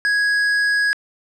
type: tone with tanh clipping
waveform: sine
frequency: 1661.2 Hz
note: G#6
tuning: in tune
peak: -17 dBFS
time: 0.05-0.93 s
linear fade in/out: 0 ms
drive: 11 dB
effects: low-pass 8000 Hz 12 dB/octave